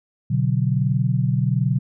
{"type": "chord", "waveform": "sine", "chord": "B minor", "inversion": "none", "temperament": "equal with one note detuned", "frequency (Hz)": [123.47, 144.64, 185], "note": ["B2", "D3", "F#3"], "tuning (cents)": [0, -26, 0], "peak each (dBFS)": [-20, -21, -24], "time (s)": [0.3, 1.79], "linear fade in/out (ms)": 10, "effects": []}